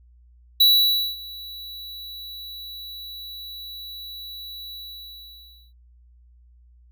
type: tone with ADSR envelope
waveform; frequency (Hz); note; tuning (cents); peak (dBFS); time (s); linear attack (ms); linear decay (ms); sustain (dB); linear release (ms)
square; 3931; B7; -9; -12; 0.6-5.73; 8; 550; -23; 1000
effects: added 60 Hz sine -50 dBFS peak until 6.91 s